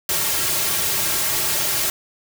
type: noise with comb filter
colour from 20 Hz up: white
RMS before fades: -21 dBFS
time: 0.09-1.9 s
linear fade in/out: 2 ms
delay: 4 ms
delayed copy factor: -0.7
effects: none